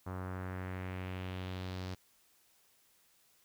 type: tone with low-pass filter sweep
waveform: sawtooth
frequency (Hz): 92.5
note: F#2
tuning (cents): 0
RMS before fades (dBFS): -41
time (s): 0.06-1.95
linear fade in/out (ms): 10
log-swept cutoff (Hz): 1200 to 5000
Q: 2.1
effects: white hiss -69 dBFS RMS until 3.44 s